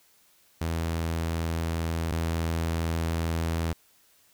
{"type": "tone pair in turn", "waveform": "sawtooth", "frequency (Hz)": [82.41, 82.41], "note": ["E2", "E2"], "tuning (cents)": [0, 0], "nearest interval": "unison", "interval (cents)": 0, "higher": "neither", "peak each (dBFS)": [-23, -22], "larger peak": "second", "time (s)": [[0.61, 2.12], [2.12, 3.73]], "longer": "second", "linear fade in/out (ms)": 5, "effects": ["white hiss -62 dBFS RMS until 4.33 s"]}